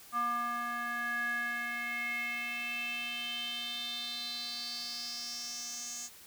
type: tone with band-pass filter sweep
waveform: square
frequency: 239.1 Hz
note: A#3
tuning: 44 cents sharp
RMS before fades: -37 dBFS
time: 0.12-6.1 s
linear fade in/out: 50 ms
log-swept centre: 1200 to 6800 Hz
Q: 6.4
effects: white hiss -54 dBFS RMS until 6.26 s